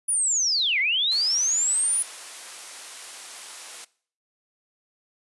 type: linear two-way sweep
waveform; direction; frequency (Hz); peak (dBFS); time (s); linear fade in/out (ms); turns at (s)
sine; down then up; 9920 to 1975.5 to 9920; -20; 0.08-2.03; 10; 0.79
type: high-pass noise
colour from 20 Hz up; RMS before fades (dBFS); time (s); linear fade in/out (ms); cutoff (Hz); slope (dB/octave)
white; -39; 1.11-3.85; 10; 500; 12
effects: noise-tail reverb RT60 0.5 s tail -21 dB re dry + resampled to 24000 Hz